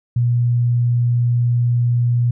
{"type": "tone", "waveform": "sine", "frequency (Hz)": 120.5, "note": "B2", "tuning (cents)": -42, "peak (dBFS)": -13, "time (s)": [0.16, 2.31], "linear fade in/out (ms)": 5, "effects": []}